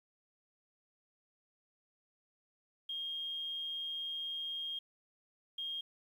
sine tone bursts at uneven times, 3232 Hz, G#7, 48 cents flat, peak -37 dBFS, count 2, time 2.89-4.79 / 5.58-5.81 s, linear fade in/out 5 ms, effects 11-bit

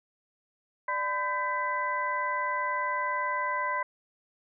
sine tone cluster, 592 / 1010 / 1559 / 1998 Hz, D5 / B5 / G6 / B6, +14 / +39 / -10 / +20 cents, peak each -37 / -29 / -36 / -34 dBFS, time 0.88-3.83 s, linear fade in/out 5 ms, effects none

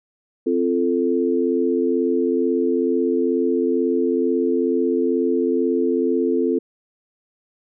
sine chord, F major, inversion second, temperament equal with one note detuned, 261.6 / 343.8 / 440 Hz, C4 / F4 / A4, 0 / -27 / 0 cents, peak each -21 dBFS, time 0.46-6.59 s, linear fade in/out 10 ms, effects none

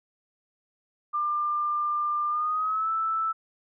sine tone with pitch glide, 1195 to 1318.3 Hz, D6 to E6, +30 to 0 cents, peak -24 dBFS, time 1.13-3.33 s, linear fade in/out 20 ms, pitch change +170 cents, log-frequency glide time 2.28-2.9 s, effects none

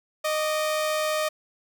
sawtooth tone pair together, 617.3 / 1160 Hz, D#5 / D6, -14 / -22 cents, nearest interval major seventh, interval 1092 cents, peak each -20 / -31 dBFS, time 0.24-1.29 s, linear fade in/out 10 ms, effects none

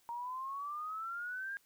sine exponential sweep, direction up, 932.3 to 1627 Hz, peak -38 dBFS, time 0.09-1.57 s, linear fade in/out 0 ms, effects white hiss -70 dBFS RMS until 1.65 s

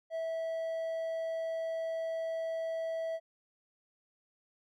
triangle tone, 653 Hz, E5, 17 cents flat, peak -31 dBFS, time 0.1-3.2 s, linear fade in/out 50 ms, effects none

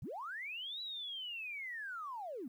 triangle linear two-way sweep, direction up then down, 73.42 to 3963 to 218 Hz, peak -37 dBFS, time 0.02-2.48 s, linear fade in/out 5 ms, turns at 0.81 s, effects tanh soft clip ceiling -39 dBFS + 12-bit

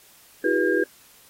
sine tone cluster, 321.2 / 360.4 / 402 / 487.5 / 1614 Hz, E4 / F#4 / G4 / B4 / G#6, -45 / -45 / +44 / -23 / -50 cents, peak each -25 dBFS, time 0.44-0.84 s, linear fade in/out 5 ms, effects white hiss -53 dBFS RMS until 1.29 s + AAC 48 kbps

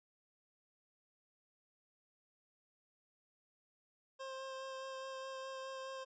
25% pulse tone with vibrato, 530 Hz, C5, 22 cents sharp, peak -40 dBFS, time 4.19-6.05 s, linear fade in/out 20 ms, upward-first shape sine, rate 4.8 Hz, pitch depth 12 cents each way, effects resampled to 16000 Hz

